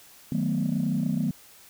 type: chord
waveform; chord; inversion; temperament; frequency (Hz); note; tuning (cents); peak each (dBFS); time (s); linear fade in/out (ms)
sine; B dominant seventh; first; equal; 155.56 / 185 / 220 / 246.9; D#3 / F#3 / A3 / B3; 0 / 0 / 0 / 0; -28; 0.32-1.31; 2
effects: tanh soft clip ceiling -17 dBFS + white hiss -52 dBFS RMS until 1.69 s